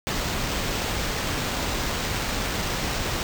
pink noise with sample-and-hold, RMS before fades -27 dBFS, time 0.07-3.23 s, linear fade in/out 0 ms, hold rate 11025 Hz, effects none

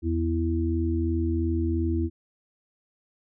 harmonic tone, 82.9 Hz, E2, 10 cents sharp, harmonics 1 / 3 / 4, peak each -25 / -31 / -27 dBFS, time 0.02-2.1 s, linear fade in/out 50 ms, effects none

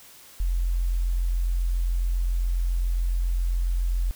sine tone, 43.65 Hz, F1, in tune, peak -21 dBFS, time 0.4-4.11 s, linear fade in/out 0 ms, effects white hiss -49 dBFS RMS until 4.15 s

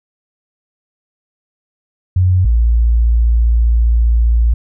sine tone pair in turn, 91.3 / 57.52 Hz, F#2 / A#1, -23 / -22 cents, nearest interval minor sixth, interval 799 cents, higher first, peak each -8 dBFS, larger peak neither, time 2.16-2.45 / 2.45-4.54 s, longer second, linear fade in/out 5 ms, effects none

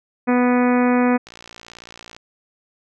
harmonic tone, 246.9 Hz, B3, in tune, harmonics 1 / 2 / 3 / 4 / 5 / 6 / 7 / 8 / 9 / 10, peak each -15 / -21 / -25 / -27 / -29 / -31 / -32 / -33 / -34 / -35 dBFS, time 0.27-1.18 s, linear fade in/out 20 ms
click train, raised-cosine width 0.2 ms, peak -21 dBFS, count 53, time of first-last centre 1.27-2.165 s, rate 58.1 Hz
effects none

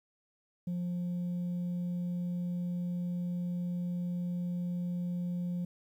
sine tone, 176.4 Hz, F3, 18 cents sharp, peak -29 dBFS, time 0.67-5.65 s, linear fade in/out 5 ms, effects tanh soft clip ceiling -31 dBFS + 11-bit

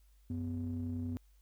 triangle ring-modulated tone, 77.78 Hz, D#2, in tune, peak -30 dBFS, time 0.3-1.17 s, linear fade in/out 0 ms, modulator 171 Hz, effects added 50 Hz sine -61 dBFS peak until 1.41 s + white hiss -75 dBFS RMS until 1.41 s

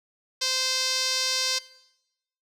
sawtooth tone with band-pass filter, 519 Hz, C5, 14 cents flat, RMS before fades -26 dBFS, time 0.41-1.59 s, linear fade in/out 10 ms, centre 4900 Hz, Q 3.1, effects noise-tail reverb RT60 0.9 s tail -20 dB re dry

